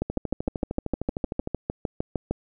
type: two click trains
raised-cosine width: 2 ms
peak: -15 / -12 dBFS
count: 19 / 16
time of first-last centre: 0.1-1.474 / 0.02-2.31 s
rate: 13.1 / 6.55 Hz
effects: none